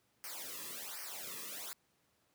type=noise with flanger; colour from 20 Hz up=white; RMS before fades=-45 dBFS; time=0.24-1.73 s; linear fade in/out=0 ms; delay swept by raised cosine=0.27 to 1.37 ms; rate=1.3 Hz; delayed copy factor=-0.95; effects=pink hiss -75 dBFS RMS until 2.34 s + high-pass 100 Hz 12 dB/octave